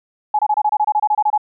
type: tone bursts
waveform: sine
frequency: 845 Hz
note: G#5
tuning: 30 cents sharp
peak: -12 dBFS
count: 14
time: 0.34-1.378 s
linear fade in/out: 5 ms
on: 50 ms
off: 26 ms
effects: none